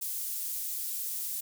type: high-pass noise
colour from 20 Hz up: pink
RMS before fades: -35 dBFS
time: 0.01-1.41 s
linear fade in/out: 10 ms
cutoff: 11000 Hz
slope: 12 dB/octave
effects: none